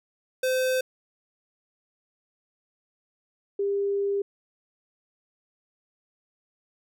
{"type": "tone pair in turn", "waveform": ["square", "sine"], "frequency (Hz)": [515, 400.1], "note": ["C5", "G4"], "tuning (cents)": [-28, 35], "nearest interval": "major third", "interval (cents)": 437, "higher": "first", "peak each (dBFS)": -23, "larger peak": "neither", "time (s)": [[0.43, 0.81], [3.59, 4.22]], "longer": "second", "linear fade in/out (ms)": 5, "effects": []}